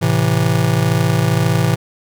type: chord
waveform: square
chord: A minor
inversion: none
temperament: just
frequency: 110 / 132 / 165 Hz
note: A2 / C3 / E3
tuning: 0 / +16 / +2 cents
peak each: -18 dBFS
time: 0.01-1.76 s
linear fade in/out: 20 ms
effects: none